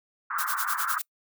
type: band-pass noise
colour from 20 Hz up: white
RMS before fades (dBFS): -30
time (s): 0.3-0.99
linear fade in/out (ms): 10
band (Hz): 1100 to 1500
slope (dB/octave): 48
type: noise with tremolo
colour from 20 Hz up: blue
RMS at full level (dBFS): -29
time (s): 0.38-1.02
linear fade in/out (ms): 10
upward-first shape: sine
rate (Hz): 9.8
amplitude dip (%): 100
effects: noise-tail reverb RT60 0.1 s tail -25 dB re dry